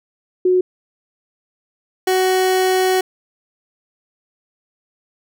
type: tone pair in turn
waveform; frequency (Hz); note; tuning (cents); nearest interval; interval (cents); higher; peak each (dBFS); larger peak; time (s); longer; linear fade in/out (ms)
sine / 30% pulse; 366.2 / 373.2; F#4 / F#4; -18 / +15; unison; 33; second; -11; neither; 0.45-0.61 / 2.07-3.01; second; 5
effects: none